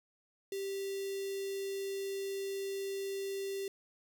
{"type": "tone with notch filter", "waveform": "square", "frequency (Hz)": 392, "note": "G4", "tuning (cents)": 0, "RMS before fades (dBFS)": -38, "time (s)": [0.52, 3.68], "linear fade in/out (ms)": 2, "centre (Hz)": 1200, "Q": 0.61, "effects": []}